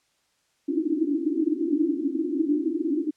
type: band-pass noise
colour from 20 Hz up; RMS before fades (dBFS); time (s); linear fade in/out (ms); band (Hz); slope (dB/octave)
pink; -25; 0.68-3.11; 10; 280 to 340; 96
effects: white hiss -69 dBFS RMS until 3.16 s + low-pass 8000 Hz 12 dB/octave